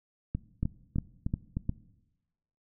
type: two click trains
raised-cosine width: 5 ms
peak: -16 / -18 dBFS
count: 4 / 5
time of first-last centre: 0.63-1.694 / 0.35-1.57 s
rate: 2.82 / 3.28 Hz
effects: noise-tail reverb RT60 1.0 s tail -19 dB re dry

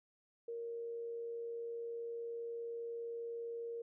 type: tone with amplitude modulation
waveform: sine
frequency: 466.2 Hz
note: A#4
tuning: in tune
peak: -39 dBFS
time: 0.48-3.82 s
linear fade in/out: 5 ms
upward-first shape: sine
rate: 99.8 Hz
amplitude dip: 25%
effects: none

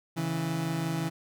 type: tone pair together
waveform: 30% pulse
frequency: 138.59 / 164.05 Hz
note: C#3 / E3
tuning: 0 / -8 cents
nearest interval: minor third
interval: 292 cents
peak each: -32 / -27 dBFS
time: 0.16-1.1 s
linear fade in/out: 20 ms
effects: none

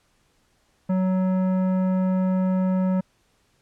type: tone with tanh clipping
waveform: triangle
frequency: 186.4 Hz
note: F#3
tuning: 13 cents sharp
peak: -21 dBFS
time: 0.89-3.01 s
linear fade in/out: 10 ms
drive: 17 dB
effects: pink hiss -65 dBFS RMS until 3.61 s + low-pass 10000 Hz 12 dB/octave

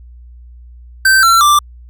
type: tone with pitch steps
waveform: square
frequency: 1553 / 1352 / 1177 Hz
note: G6 / E6 / D6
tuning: -17 / +43 / +3 cents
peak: -7 dBFS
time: 1.05-1.59 s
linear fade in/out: 5 ms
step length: 180 ms
effects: added 60 Hz sine -34 dBFS peak until 1.89 s

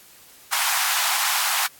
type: high-pass noise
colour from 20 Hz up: pink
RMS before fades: -22 dBFS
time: 0.52-1.67 s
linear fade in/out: 10 ms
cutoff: 780 Hz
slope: 48 dB/octave
effects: white hiss -49 dBFS RMS until 1.79 s + AAC 64 kbps

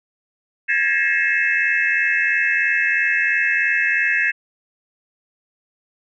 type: tone cluster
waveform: sine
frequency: 1633 / 1716 / 1894 / 2142 / 2621 Hz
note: G#6 / A6 / A#6 / C7 / E7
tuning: -30 / -44 / +27 / +40 / -11 cents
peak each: -22 dBFS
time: 0.68-4.32 s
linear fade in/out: 20 ms
effects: tanh soft clip ceiling -4 dBFS

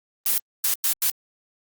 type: noise bursts at uneven times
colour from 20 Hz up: blue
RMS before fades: -21 dBFS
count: 4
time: 0.26-0.38 / 0.64-0.74 / 0.84-0.93 / 1.02-1.1 s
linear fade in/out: 2 ms
effects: Opus 32 kbps

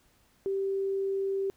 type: tone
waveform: sine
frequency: 390 Hz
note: G4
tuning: 9 cents flat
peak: -27 dBFS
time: 0.46-1.5 s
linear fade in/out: 0 ms
effects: pink hiss -66 dBFS RMS until 1.56 s

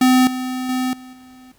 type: tone with level steps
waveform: square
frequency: 255.5 Hz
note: C4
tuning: 41 cents flat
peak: -11 / -23 / -19 / -37 / -42 dBFS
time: 0.01-1.52 s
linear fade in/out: 5 ms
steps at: 0.27 / 0.69 / 0.93 / 1.13 s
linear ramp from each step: 2 ms
effects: pink hiss -57 dBFS RMS until 1.58 s

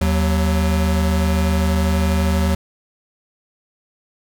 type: tone pair together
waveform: square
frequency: 78 / 186.11 Hz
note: D#2 / F#3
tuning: +5 / +10 cents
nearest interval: octave + minor third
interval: 1505 cents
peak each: -17 / -21 dBFS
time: 0.01-2.55 s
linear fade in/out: 5 ms
effects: none

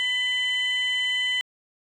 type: tone pair together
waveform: sine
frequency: 2000 / 3041 Hz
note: B6 / F#7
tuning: +21 / +47 cents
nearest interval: perfect fifth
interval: 726 cents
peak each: -23 dBFS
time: 0-1.41 s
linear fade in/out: 0 ms
effects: tanh soft clip ceiling -19 dBFS

